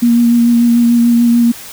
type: tone with vibrato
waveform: sine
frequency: 236.3 Hz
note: A#3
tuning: 24 cents sharp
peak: -6 dBFS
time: 0.02-1.52 s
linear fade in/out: 10 ms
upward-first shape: sine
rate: 6.8 Hz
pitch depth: 17 cents each way
effects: white hiss -31 dBFS RMS until 1.72 s